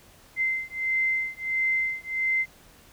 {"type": "beating tone pair", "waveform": "sine", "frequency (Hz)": [2075, 2076.5], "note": ["C7", "C7"], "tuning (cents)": [-15, -14], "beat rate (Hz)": 1.5, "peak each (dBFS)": -27, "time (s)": [0.36, 2.46], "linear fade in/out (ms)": 50, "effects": ["pink hiss -54 dBFS RMS until 2.92 s"]}